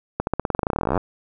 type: accelerating click train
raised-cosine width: 1 ms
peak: -7 dBFS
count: 26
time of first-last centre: 0.2-0.977 s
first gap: 71 ms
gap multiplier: 0.92
effects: none